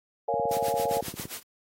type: chord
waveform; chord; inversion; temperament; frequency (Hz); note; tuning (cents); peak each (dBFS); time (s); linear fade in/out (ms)
sine; Bb minor seventh; none; equal; 466.2 / 554.4 / 698.5 / 830.6; Bb4 / Db5 / F5 / Ab5; 0 / 0 / 0 / 0; -30; 0.28-1.01; 5
type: click train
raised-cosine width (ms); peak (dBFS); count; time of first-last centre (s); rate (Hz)
3; -24; 17; 0.34-1.254; 17.5
type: noise with tremolo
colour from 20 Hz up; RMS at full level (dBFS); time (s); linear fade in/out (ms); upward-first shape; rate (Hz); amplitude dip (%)
white; -36; 0.51-1.43; 5; sine; 7.5; 90
effects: high-pass 100 Hz 12 dB/octave + AAC 48 kbps